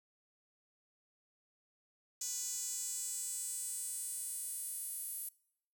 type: tone with high-pass filter sweep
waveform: sawtooth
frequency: 493.9 Hz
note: B4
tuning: in tune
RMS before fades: -41 dBFS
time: 2.21-5.29 s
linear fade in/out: 5 ms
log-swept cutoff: 6700 to 11000 Hz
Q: 4.3
effects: noise-tail reverb RT60 0.7 s tail -23 dB re dry